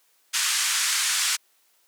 white band-pass noise, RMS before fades -24 dBFS, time 0.33-1.37 s, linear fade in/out 20 ms, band 1200 to 9000 Hz, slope 24 dB/octave, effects white hiss -64 dBFS RMS until 1.87 s + high-pass 400 Hz 12 dB/octave

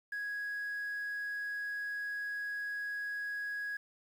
sine tone, 1661.2 Hz, G#6, in tune, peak -34 dBFS, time 0.12-3.77 s, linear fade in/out 5 ms, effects tanh soft clip ceiling -32 dBFS + 10-bit

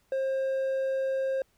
sine tone with hard clipping, 533 Hz, C5, 32 cents sharp, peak -27 dBFS, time 0.12-1.42 s, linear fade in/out 2 ms, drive 3 dB, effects pink hiss -69 dBFS RMS until 1.57 s

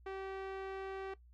sawtooth tone with low-pass filter, 385.6 Hz, G4, 28 cents flat, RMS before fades -43 dBFS, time 0.06-1.14 s, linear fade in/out 5 ms, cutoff 2300 Hz, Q 0.73, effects noise-tail reverb RT60 0.1 s tail -17 dB re dry + added 60 Hz sine -58 dBFS peak until 1.33 s

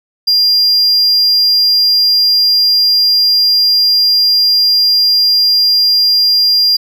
triangle tone, 4800 Hz, D8, 37 cents sharp, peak -6 dBFS, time 0.27-6.77 s, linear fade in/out 10 ms, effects none

